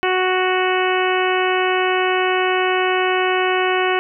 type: harmonic tone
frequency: 370 Hz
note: F#4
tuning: in tune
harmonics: 1 / 2 / 3 / 4 / 5 / 6 / 7 / 8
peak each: -19 / -22 / -24 / -25 / -26 / -27 / -27 / -28 dBFS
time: 0.03-3.99 s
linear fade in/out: 0 ms
effects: none